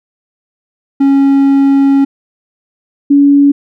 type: tone pair in turn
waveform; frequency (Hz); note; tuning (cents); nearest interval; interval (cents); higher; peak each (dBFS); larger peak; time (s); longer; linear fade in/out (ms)
triangle / sine; 275.6 / 283.2; C#4 / C#4; -10 / +37; unison; 47; second; -3; neither; 1-2.05 / 3.1-3.52; first; 10
effects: none